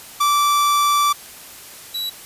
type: tone pair in turn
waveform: 45% pulse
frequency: 1165 / 3919 Hz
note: D6 / B7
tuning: -14 / -14 cents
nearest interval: octave + major sixth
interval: 2100 cents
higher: second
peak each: -14 / -23 dBFS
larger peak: first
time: 0.2-1.13 / 1.94-2.1 s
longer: first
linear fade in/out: 10 ms
effects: white hiss -39 dBFS RMS until 2.25 s + resampled to 32000 Hz